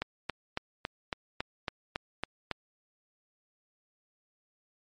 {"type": "click train", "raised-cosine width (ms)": 0.3, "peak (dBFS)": -15, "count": 10, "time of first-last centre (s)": [0.02, 2.513], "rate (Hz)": 3.61, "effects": ["MP3 48 kbps"]}